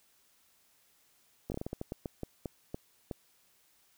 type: slowing click train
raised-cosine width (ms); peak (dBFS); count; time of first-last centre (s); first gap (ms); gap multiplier
2; -23; 14; 1.5-3.112; 19; 1.28
effects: white hiss -68 dBFS RMS until 3.97 s